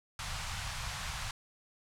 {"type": "band-stop noise", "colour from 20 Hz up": "pink", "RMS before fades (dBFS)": -38, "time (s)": [0.19, 1.31], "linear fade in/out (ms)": 2, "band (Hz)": [140, 790], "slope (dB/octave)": 24, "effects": ["low-pass 8000 Hz 12 dB/octave"]}